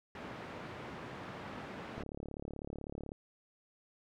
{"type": "band-pass noise", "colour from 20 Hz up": "pink", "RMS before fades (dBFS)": -46, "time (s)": [0.15, 2.03], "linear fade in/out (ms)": 2, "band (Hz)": [130, 2100], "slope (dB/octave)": 12}
{"type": "click train", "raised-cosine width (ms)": 2, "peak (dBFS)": -29, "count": 42, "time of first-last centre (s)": [1.98, 3.119], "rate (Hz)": 36}
{"effects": []}